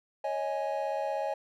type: chord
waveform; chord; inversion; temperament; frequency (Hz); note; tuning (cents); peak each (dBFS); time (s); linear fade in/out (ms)
triangle; C# suspended second; none; equal with one note detuned; 554.4 / 630.9 / 830.6; C#5 / D#5 / G#5; 0 / +24 / 0; -32; 0.24-1.34; 5
effects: none